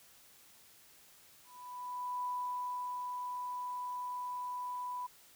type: tone with ADSR envelope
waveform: sine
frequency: 991 Hz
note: B5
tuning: 6 cents sharp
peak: -34 dBFS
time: 1.44-5.07 s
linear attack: 800 ms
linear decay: 760 ms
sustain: -3 dB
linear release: 11 ms
effects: white hiss -61 dBFS RMS until 5.35 s